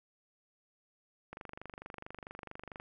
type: click train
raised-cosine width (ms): 0.5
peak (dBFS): -29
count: 37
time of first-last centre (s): 1.33-2.799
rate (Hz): 24.5
effects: none